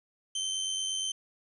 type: tone with amplitude modulation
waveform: 25% pulse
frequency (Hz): 3100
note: G7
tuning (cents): -20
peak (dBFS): -25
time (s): 0.35-1.12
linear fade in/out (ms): 5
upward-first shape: sine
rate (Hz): 88.5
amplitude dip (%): 40
effects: resampled to 24000 Hz + 10-bit